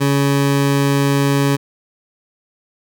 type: tone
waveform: 20% pulse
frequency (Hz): 140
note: C#3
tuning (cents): +18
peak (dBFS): -8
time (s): 0-1.57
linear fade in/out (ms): 20
effects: none